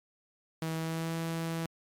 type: tone with pitch glide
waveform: sawtooth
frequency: 161.4 to 164.6 Hz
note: E3 to E3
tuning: -36 to -2 cents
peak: -28 dBFS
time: 0.62-1.66 s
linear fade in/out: 2 ms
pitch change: +34 cents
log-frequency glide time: 0.76-1.13 s
effects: MP3 96 kbps